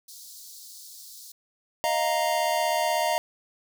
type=high-pass noise; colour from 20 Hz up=pink; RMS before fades=-45 dBFS; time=0.08-1.32 s; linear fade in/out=5 ms; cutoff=4100 Hz; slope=48 dB/octave
type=chord; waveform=square; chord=Eb suspended second; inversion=none; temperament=equal; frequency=622.3 / 698.5 / 932.3 Hz; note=Eb5 / F5 / Bb5; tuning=0 / 0 / 0 cents; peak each=-28 dBFS; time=1.84-3.18 s; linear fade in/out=0 ms
effects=none